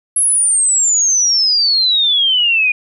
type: exponential sweep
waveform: sine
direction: down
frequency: 11000 to 2430 Hz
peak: -10 dBFS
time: 0.16-2.72 s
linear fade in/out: 5 ms
effects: none